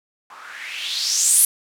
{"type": "noise with low-pass filter sweep", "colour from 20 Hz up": "violet", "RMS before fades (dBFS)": -21, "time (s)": [0.3, 1.45], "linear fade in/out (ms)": 2, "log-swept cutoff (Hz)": [1000, 11000], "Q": 4.3, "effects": []}